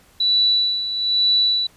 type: tone with tremolo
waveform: sine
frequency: 3951 Hz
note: B7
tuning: in tune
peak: -13 dBFS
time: 0.2-1.67 s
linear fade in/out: 5 ms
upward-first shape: sine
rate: 1.1 Hz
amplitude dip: 65%
effects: pink hiss -53 dBFS RMS until 1.76 s + resampled to 32000 Hz